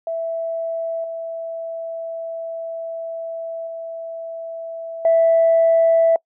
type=tone with level steps; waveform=sine; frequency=660 Hz; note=E5; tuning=2 cents sharp; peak=-21 / -25 / -27 / -10 dBFS; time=0.07-6.16 s; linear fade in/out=2 ms; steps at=1.04 / 3.67 / 5.05 s; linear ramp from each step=2 ms; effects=noise-tail reverb RT60 0.1 s tail -26 dB re dry + tanh soft clip ceiling -7 dBFS